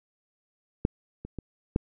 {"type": "clicks", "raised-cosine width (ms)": 3, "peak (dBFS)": [-9, -25, -22, -10], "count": 4, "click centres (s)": [0.851, 1.25, 1.387, 1.761], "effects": []}